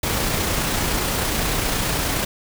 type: noise with amplitude modulation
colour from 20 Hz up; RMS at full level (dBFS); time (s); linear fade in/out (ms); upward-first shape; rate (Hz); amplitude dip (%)
pink; -21; 0.03-2.25; 5; sine; 29.6; 25
effects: none